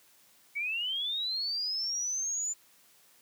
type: linear sweep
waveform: sine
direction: up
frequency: 2217 to 7110 Hz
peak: -30 dBFS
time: 0.55-2.54 s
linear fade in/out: 20 ms
effects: white hiss -62 dBFS RMS until 3.21 s + high-pass 100 Hz 12 dB/octave